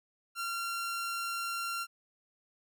sawtooth tone, 1375 Hz, F6, 27 cents flat, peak -30 dBFS, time 0.35-1.87 s, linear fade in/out 50 ms, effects none

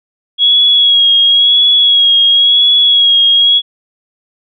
sine tone with vibrato, 3322 Hz, G#7, in tune, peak -5 dBFS, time 0.38-3.62 s, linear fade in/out 50 ms, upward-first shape sine, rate 0.96 Hz, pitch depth 31 cents each way, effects none

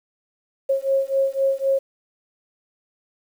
sine beating tone pair, 540 / 543.9 Hz, C#5 / C#5, -45 / -33 cents, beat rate 3.9 Hz, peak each -21 dBFS, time 0.69-1.79 s, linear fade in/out 10 ms, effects 8-bit

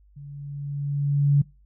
sine tone with level ramp, 142.6 Hz, C#3, 49 cents sharp, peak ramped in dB -38 to -13 dBFS, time 0.16-1.42 s, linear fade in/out 10 ms, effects noise-tail reverb RT60 0.3 s tail -24 dB re dry + added 50 Hz sine -53 dBFS peak until 1.65 s

